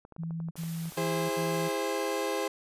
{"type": "clicks", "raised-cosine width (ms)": 1, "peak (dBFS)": -34, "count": 11, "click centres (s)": [0.051, 0.123, 0.164, 0.235, 0.308, 0.402, 0.486, 0.556, 0.635, 0.856, 0.922]}
{"type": "tone bursts", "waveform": "sine", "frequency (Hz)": 164.81, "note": "E3", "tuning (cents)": 0, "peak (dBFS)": -32, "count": 4, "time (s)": [0.18, 1.692], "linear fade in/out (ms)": 20, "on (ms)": 330, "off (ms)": 64}
{"type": "noise", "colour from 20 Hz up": "white", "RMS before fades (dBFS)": -46, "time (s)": [0.56, 1.72], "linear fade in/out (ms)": 5}
{"type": "chord", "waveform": "30% pulse", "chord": "E augmented", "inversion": "none", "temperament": "equal with one note detuned", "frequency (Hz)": [329.6, 407.2, 523.3], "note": ["E4", "G#4", "B#4"], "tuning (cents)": [0, -34, 0], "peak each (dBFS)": [-33, -30, -30], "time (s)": [0.97, 2.48], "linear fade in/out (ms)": 5}
{"effects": ["resampled to 32000 Hz"]}